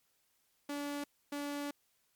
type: tone bursts at uneven times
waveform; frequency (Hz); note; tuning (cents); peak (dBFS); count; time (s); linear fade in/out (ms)
sawtooth; 287.8; D4; -35; -33; 2; 0.69-1.04 / 1.32-1.71; 5
effects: white hiss -75 dBFS RMS until 2.15 s + MP3 96 kbps